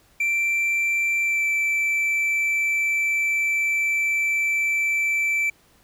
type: tone with pitch glide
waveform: triangle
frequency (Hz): 2348 to 2328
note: D7 to D7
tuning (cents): -1 to -16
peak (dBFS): -18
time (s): 0.2-5.5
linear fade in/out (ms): 5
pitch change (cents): -15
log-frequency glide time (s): 1.22-1.45
effects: pink hiss -58 dBFS RMS until 5.83 s